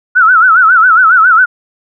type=tone with vibrato; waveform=sine; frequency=1396.9 Hz; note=F6; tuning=in tune; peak=-3 dBFS; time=0.15-1.46 s; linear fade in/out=20 ms; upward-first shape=sine; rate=7.3 Hz; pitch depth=150 cents each way; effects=none